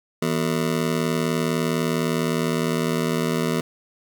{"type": "ring-modulated tone", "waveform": "25% pulse", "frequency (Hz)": 203.9, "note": "G#3", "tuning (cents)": -32, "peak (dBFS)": -14, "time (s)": [0.22, 3.61], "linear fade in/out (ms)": 5, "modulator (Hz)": 39.9, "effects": []}